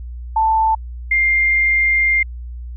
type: tone pair in turn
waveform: sine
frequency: 884 / 2107 Hz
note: A5 / C7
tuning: +8 / +12 cents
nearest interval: octave + minor third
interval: 1504 cents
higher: second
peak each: -12 dBFS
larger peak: neither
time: 0.36-0.75 / 1.11-2.23 s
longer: second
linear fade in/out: 5 ms
effects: added 60 Hz sine -27 dBFS peak until 2.76 s